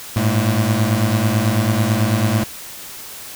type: beating tone pair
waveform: 25% pulse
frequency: 104.1 / 113.2 Hz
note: G#2 / A2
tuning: +5 / +50 cents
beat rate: 9.1 Hz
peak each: -14 dBFS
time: 0.16-2.44 s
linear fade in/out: 5 ms
effects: white hiss -34 dBFS RMS until 3.35 s